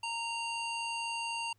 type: harmonic tone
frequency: 926 Hz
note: A#5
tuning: 12 cents flat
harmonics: 1 / 3 / 5 / 7 / 9 / 10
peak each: -37 / -37 / -44 / -52 / -49 / -55 dBFS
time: 0.03-1.53 s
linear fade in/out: 5 ms
effects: added 105 Hz sine -70 dBFS peak until 1.58 s + pink hiss -75 dBFS RMS until 1.58 s